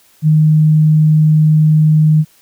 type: tone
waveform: sine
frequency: 154.7 Hz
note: D#3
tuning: 10 cents flat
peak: -6 dBFS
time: 0.22-2.25 s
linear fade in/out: 50 ms
effects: white hiss -50 dBFS RMS until 2.41 s